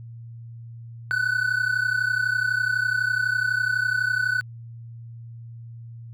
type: tone pair together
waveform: triangle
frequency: 1480 / 1512 Hz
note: F#6 / F#6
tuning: 0 / +37 cents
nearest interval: unison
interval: 37 cents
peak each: -22 dBFS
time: 1.11-4.41 s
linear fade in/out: 0 ms
effects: added 116 Hz sine -37 dBFS peak until 6.13 s